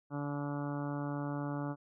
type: harmonic tone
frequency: 144.1 Hz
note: D3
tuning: 33 cents flat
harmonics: 1 / 2 / 3 / 4 / 5 / 6 / 7 / 8 / 9 / 10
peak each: -38 / -38 / -50 / -45 / -50 / -47 / -53 / -49 / -52 / -52 dBFS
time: 0.1-1.76 s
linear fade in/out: 50 ms
effects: none